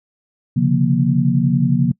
sine tone cluster, 132.8 / 143.9 / 175.6 / 234.9 Hz, C3 / D3 / F3 / A#3, +26 / -35 / +10 / +13 cents, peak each -18 dBFS, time 0.56-1.92 s, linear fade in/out 10 ms, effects noise-tail reverb RT60 0.1 s tail -25 dB re dry

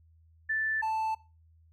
sine / triangle tone pair in turn, 1760 / 880 Hz, A6 / A5, 0 / 0 cents, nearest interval octave, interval 1200 cents, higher first, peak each -27 / -26 dBFS, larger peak second, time 0.49-0.82 / 0.82-1.15 s, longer neither, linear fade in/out 10 ms, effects noise-tail reverb RT60 0.3 s tail -19 dB re dry + added 81 Hz sine -58 dBFS peak until 1.72 s

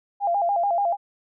sine tone with vibrato, 745 Hz, F#5, 12 cents sharp, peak -19 dBFS, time 0.2-0.97 s, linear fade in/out 50 ms, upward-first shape square, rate 6.9 Hz, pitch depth 140 cents each way, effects none

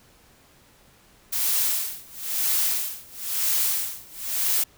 blue noise with tremolo, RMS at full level -22 dBFS, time 1.32-4.64 s, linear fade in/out 10 ms, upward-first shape sine, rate 1 Hz, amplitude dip 95%, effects pink hiss -56 dBFS RMS until 4.77 s

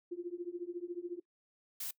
sine tone with tremolo, 350 Hz, F4, 4 cents sharp, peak -34 dBFS, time 0.11-1.2 s, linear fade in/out 10 ms, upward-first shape triangle, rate 14 Hz, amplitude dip 100%
blue noise, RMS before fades -40 dBFS, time 1.8-1.91 s, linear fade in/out 5 ms
effects noise-tail reverb RT60 0.1 s tail -22 dB re dry

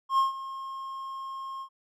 triangle tone with ADSR envelope, 1073 Hz, C6, 43 cents sharp, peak -17 dBFS, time 0.09-1.69 s, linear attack 92 ms, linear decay 140 ms, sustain -16 dB, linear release 77 ms, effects none

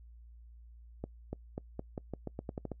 accelerating click train, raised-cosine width 2 ms, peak -24 dBFS, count 12, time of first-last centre 1.04-2.717 s, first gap 290 ms, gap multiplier 0.86, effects noise-tail reverb RT60 0.1 s tail -25 dB re dry + added 58 Hz sine -51 dBFS peak until 2.8 s

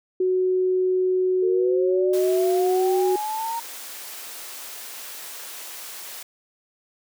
sine tone, 370 Hz, F#4, in tune, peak -18 dBFS, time 0.2-3.16 s, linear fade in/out 5 ms
sine linear sweep, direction up, 440 to 932.3 Hz, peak -25 dBFS, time 1.42-3.6 s, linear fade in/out 10 ms
white high-pass noise, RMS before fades -37 dBFS, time 2.13-6.23 s, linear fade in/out 5 ms, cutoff 400 Hz, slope 12 dB/octave
effects none

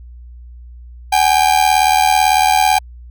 45% pulse ring-modulated tone, 795 Hz, G5, 24 cents sharp, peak -7 dBFS, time 1.12-2.79 s, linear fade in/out 10 ms, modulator 39 Hz, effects added 60 Hz sine -33 dBFS peak until 3.1 s

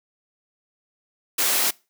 white high-pass noise, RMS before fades -21 dBFS, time 1.38-1.71 s, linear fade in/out 10 ms, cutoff 270 Hz, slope 12 dB/octave, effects noise-tail reverb RT60 0.3 s tail -24 dB re dry

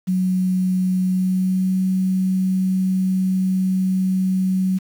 sine tone with pitch glide, 184.9 to 187.59 Hz, F#3 to F#3, -1 to +24 cents, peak -16 dBFS, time 0.07-4.79 s, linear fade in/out 20 ms, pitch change +25 cents, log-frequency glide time 1.04-1.8 s, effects 7-bit

